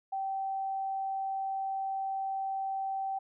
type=tone; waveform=sine; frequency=775 Hz; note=G5; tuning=20 cents flat; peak=-31 dBFS; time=0.12-3.19 s; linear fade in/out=10 ms; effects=none